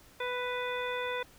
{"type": "harmonic tone with a mistuned harmonic", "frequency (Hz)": 495.3, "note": "B4", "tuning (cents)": 5, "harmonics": [1, 2, 3, 4, 5, 7], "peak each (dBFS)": [-35, -38, -40, -41, -42, -43], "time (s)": [0.2, 1.23], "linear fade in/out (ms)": 5, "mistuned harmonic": 7, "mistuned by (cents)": 15, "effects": ["pink hiss -58 dBFS RMS until 1.38 s"]}